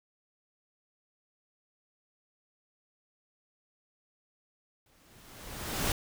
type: noise with exponential growth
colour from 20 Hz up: pink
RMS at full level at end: -28 dBFS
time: 4.86-5.92 s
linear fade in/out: 2 ms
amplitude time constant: 230 ms
effects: none